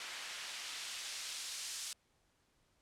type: noise with band-pass filter sweep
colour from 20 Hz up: white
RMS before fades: -44 dBFS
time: 0-1.93 s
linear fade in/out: 2 ms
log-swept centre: 2000 to 6200 Hz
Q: 0.73
effects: pink hiss -75 dBFS RMS until 2.81 s + low-pass 10000 Hz 12 dB/octave